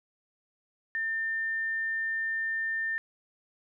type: tone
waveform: sine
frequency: 1800 Hz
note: A6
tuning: 39 cents sharp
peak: -28 dBFS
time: 0.95-2.98 s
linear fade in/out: 0 ms
effects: none